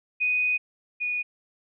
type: tone pair in turn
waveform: sine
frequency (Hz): 2489 / 2462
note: D#7 / D#7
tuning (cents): 0 / -19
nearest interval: unison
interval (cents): 19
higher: first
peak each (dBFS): -21 / -25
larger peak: first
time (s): 0.2-0.58 / 1-1.23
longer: first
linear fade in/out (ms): 20
effects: none